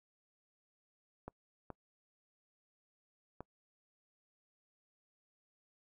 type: clicks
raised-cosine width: 1 ms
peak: -30 dBFS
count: 3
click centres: 1.28 / 1.703 / 3.406 s
effects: noise-tail reverb RT60 0.1 s tail -26 dB re dry